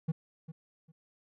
triangle tone with echo, 160 Hz, D#3, 49 cents sharp, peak -25 dBFS, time 0.08-0.12 s, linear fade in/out 10 ms, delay 400 ms, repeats 2, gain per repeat -14 dB, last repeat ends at 0.92 s, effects none

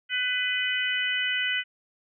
harmonic tone, 499.9 Hz, B4, 21 cents sharp, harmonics 3 / 4 / 5 / 6, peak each -30 / -29 / -32 / -29 dBFS, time 0.09-1.64 s, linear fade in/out 50 ms, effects none

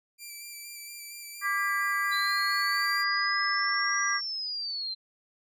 10% pulse tone with vibrato, 2349 Hz, D7, in tune, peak -32 dBFS, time 0.18-3.05 s, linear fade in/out 50 ms, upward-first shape square, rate 4.3 Hz, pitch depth 19 cents each way
sine chord, G# diminished, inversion second, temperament equal with one note detuned, 1174.7 / 1622.3 / 1975.5 Hz, D6 / G#6 / B6, 0 / -41 / 0 cents, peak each -30 dBFS, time 1.41-4.21 s, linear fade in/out 50 ms
sine linear two-way sweep, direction up then down, 3977 to 5730 to 4082 Hz, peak -31 dBFS, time 2.11-4.95 s, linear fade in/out 20 ms, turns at 4.06 s
effects none

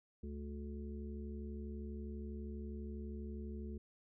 harmonic tone, 72.3 Hz, D2, 27 cents flat, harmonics 1 / 3 / 5 / 6, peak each -44 / -47 / -52 / -56 dBFS, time 0.23-3.78 s, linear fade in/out 5 ms, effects none

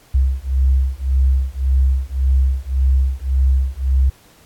sine beating tone pair, 65.2 / 67 Hz, C2 / C2, -5 / +42 cents, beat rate 1.8 Hz, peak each -16 dBFS, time 0.14-4.1 s, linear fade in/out 10 ms, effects pink hiss -50 dBFS RMS until 4.45 s + AAC 64 kbps

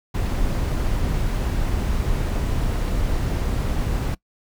brown noise, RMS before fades -22 dBFS, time 0.14-4.15 s, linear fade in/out 10 ms, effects noise-tail reverb RT60 0.1 s tail -22 dB re dry

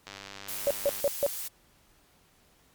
click train, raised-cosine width 0.2 ms, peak -24 dBFS, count 93, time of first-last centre 0.07-1 s, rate 98.9 Hz
blue noise, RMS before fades -36 dBFS, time 0.48-1.48 s, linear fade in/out 5 ms
sine tone bursts, 566 Hz, C#5, 36 cents sharp, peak -21 dBFS, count 4, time 0.67-1.264 s, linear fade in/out 0 ms, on 36 ms, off 150 ms
effects pink hiss -63 dBFS RMS until 2.74 s + MP3 96 kbps

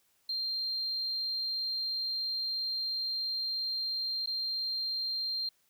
triangle tone with dropouts, 4179 Hz, C8, 3 cents flat, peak -28 dBFS, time 0.29-5.49 s, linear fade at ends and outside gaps 5 ms, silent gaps 4.26-4.272 s, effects tanh soft clip ceiling -29 dBFS + white hiss -71 dBFS RMS until 5.69 s

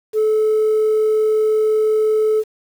sine tone, 432.8 Hz, A4, 29 cents flat, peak -11 dBFS, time 0.13-2.44 s, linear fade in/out 50 ms, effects tanh soft clip ceiling -11 dBFS + 7-bit

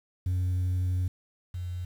sine tone pair in turn, 91.2 / 89.43 Hz, F#2 / F2, -24 / +42 cents, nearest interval unison, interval 34 cents, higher first, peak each -22 / -31 dBFS, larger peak first, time 0.26-1.08 / 1.54-1.85 s, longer first, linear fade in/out 5 ms, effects tanh soft clip ceiling -24 dBFS + 9-bit

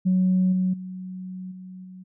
sine tone with level steps, 185 Hz, F#3, in tune, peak -16 / -19 / -32 / -37 / -39 dBFS, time 0.05-2.04 s, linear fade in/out 20 ms, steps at 0.52 / 0.73 / 1.51 / 1.84 s, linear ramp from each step 10 ms, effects tanh soft clip ceiling -13 dBFS

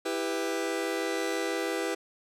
sawtooth chord, E minor, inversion none, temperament just, 329.6 / 395.6 / 494.4 Hz, E4 / G4 / B4, 0 / +16 / +2 cents, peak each -29 dBFS, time 0.05-1.95 s, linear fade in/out 10 ms, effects low-pass 11000 Hz 12 dB/octave

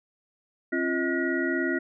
sine tone cluster, 267.5 / 344.5 / 634 / 1442 / 1911 Hz, C4 / F4 / D#5 / F#6 / A#6, +38 / -24 / +32 / -45 / +43 cents, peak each -29 / -28 / -35 / -32 / -31 dBFS, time 0.72-1.79 s, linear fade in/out 10 ms, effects none

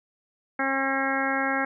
harmonic tone, 270 Hz, C#4, 45 cents flat, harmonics 1 / 2 / 3 / 4 / 5 / 6 / 7 / 8, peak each -30 / -32 / -30 / -35 / -32 / -29 / -33 / -33 dBFS, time 0.59-1.65 s, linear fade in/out 5 ms, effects none

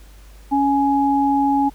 sine tone pair together, 278.5 / 835.7 Hz, C#4 / G#5, +8 / +11 cents, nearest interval octave + perfect fifth, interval 1903 cents, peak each -17 / -17 dBFS, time 0.51-1.7 s, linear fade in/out 20 ms, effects added 50 Hz sine -41 dBFS peak until 1.74 s + pink hiss -51 dBFS RMS until 1.74 s

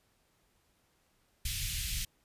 pink band-stop noise, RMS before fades -35 dBFS, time 1.45-2.05 s, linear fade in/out 5 ms, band 120 to 2400 Hz, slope 24 dB/octave, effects pink hiss -72 dBFS RMS until 2.24 s + resampled to 32000 Hz

